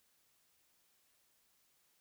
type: silence
effects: white hiss -74 dBFS RMS until 2 s